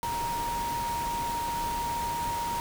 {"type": "tone in noise", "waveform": "sine", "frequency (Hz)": 939, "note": "A#5", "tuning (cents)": 12, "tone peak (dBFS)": -29, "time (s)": [0.03, 2.6], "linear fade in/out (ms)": 0, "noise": "pink", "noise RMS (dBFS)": -37, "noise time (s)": [0.03, 2.6], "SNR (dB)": 5, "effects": []}